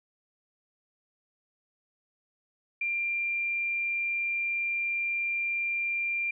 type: tone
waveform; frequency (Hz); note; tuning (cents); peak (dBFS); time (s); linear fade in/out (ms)
sine; 2381; D7; +23; -27; 2.81-6.31; 5
effects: none